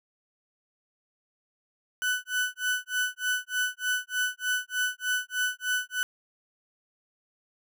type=tone with tremolo; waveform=35% pulse; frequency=1495 Hz; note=F#6; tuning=17 cents sharp; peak=-22 dBFS; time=2.02-6.03 s; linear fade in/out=0 ms; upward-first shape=sine; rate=3.3 Hz; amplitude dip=100%; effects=none